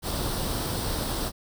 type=noise with comb filter; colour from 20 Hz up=pink; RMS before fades=-29 dBFS; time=0.02-1.32 s; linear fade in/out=50 ms; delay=0.22 ms; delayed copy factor=+0.55; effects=none